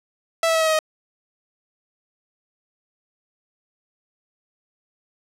sawtooth tone with pitch steps, 659.3 / 652.5 / 645.7 / 639.1 / 632.4 / 625.9 Hz, E5 / E5 / E5 / D#5 / D#5 / D#5, 0 / -18 / -36 / +46 / +28 / +10 cents, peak -13 dBFS, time 0.43-0.79 s, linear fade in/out 2 ms, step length 60 ms, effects low-pass 11000 Hz 12 dB/octave

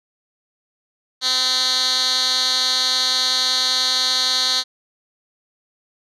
10% pulse tone with band-pass filter, 256.4 Hz, C4, 35 cents flat, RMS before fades -19 dBFS, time 1.21-4.64 s, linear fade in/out 50 ms, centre 4400 Hz, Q 4.6, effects resampled to 32000 Hz

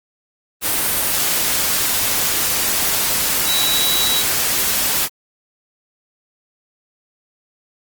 sine tone in noise, 3900 Hz, B7, 23 cents flat, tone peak -18 dBFS, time 3.45-4.24 s, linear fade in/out 50 ms, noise white, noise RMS -18 dBFS, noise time 0.61-5.09 s, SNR -3 dB, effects Opus 32 kbps

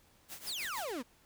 white noise with tremolo, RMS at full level -43 dBFS, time 0.28-0.93 s, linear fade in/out 50 ms, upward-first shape triangle, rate 6.4 Hz, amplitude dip 85%
35% pulse exponential sweep, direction down, 5600 to 220 Hz, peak -35 dBFS, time 0.46-1.03 s, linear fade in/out 20 ms
effects pink hiss -66 dBFS RMS until 1.25 s

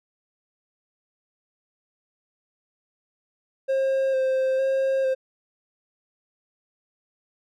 triangle tone with vibrato, 530 Hz, C5, 22 cents sharp, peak -18 dBFS, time 3.68-5.15 s, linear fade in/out 20 ms, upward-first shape square, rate 1.1 Hz, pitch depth 16 cents each way, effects none

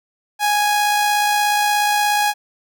sawtooth tone with amplitude modulation, 830 Hz, G#5, 1 cent flat, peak -10 dBFS, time 0.39-2.34 s, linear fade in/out 50 ms, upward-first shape sine, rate 56.8 Hz, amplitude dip 25%, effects none

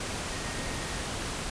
sine tone in noise, 1864.7 Hz, A#6, in tune, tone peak -45 dBFS, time 0.32-1.04 s, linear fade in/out 5 ms, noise pink, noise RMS -34 dBFS, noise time 0-1.5 s, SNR -14 dB, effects resampled to 22050 Hz

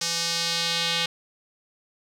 square tone with band-pass filter sweep, 168.4 Hz, E3, 37 cents sharp, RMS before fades -26 dBFS, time 0.01-1.06 s, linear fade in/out 5 ms, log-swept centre 5600 to 3500 Hz, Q 2.2, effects none

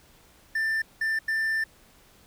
triangle tone bursts at uneven times, 1781 Hz, A6, 21 cents sharp, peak -22 dBFS, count 3, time 0.55-0.82 / 1.01-1.19 / 1.28-1.64 s, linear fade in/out 5 ms, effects pink hiss -57 dBFS RMS until 2.26 s

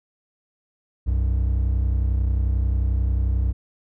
triangle tone pair together, 62.67 / 93.9 Hz, B1 / F#2, +26 / +26 cents, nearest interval perfect fifth, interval 700 cents, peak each -17 / -24 dBFS, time 1.06-3.53 s, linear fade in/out 20 ms, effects none

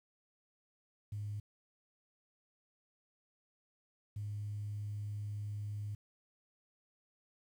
sine tone bursts at uneven times, 103.83 Hz, G#2, in tune, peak -37 dBFS, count 2, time 1.12-1.4 / 4.16-5.95 s, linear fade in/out 5 ms, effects tanh soft clip ceiling -33 dBFS + 11-bit

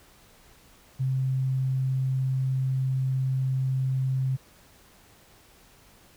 sine tone, 131.6 Hz, C3, 10 cents sharp, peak -23 dBFS, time 0.99-4.37 s, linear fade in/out 20 ms, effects pink hiss -56 dBFS RMS until 6.16 s

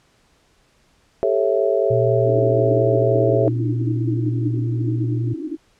sine chord, A dominant seventh, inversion third, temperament just, 396 / 440 / 550 / 660 Hz, G4 / A4 / C#5 / E5, +18 / 0 / -14 / +2 cents, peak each -21 dBFS, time 1.23-3.48 s, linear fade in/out 0 ms
sine tone, 118.8 Hz, A#2, 33 cents sharp, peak -19 dBFS, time 1.9-5.34 s, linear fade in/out 10 ms
pink band-pass noise, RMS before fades -27 dBFS, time 2.25-5.57 s, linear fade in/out 20 ms, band 290 to 340 Hz, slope 96 dB/octave
effects pink hiss -59 dBFS RMS until 5.79 s + low-pass 8000 Hz 12 dB/octave

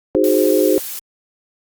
sine chord, Ab dominant seventh, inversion second, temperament equal, 311.1 / 370 / 415.3 / 523.3 Hz, Eb4 / Gb4 / Ab4 / C5, 0 / 0 / 0 / 0 cents, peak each -17 dBFS, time 0.15-0.78 s, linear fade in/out 0 ms
blue noise, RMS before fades -27 dBFS, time 0.24-0.99 s, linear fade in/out 0 ms
effects Opus 32 kbps

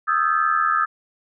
sine tone cluster, 1244 / 1325 / 1586 / 1721 Hz, D#6 / E6 / G6 / A6, -1 / +9 / +20 / -39 cents, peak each -20 / -21 / -27 / -26 dBFS, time 0.07-0.86 s, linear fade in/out 20 ms, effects none

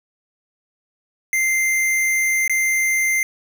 square tone with dropouts, 2088 Hz, C7, 4 cents flat, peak -17 dBFS, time 1.33-3.23 s, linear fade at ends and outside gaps 1 ms, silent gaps 2.478-2.496 s, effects none

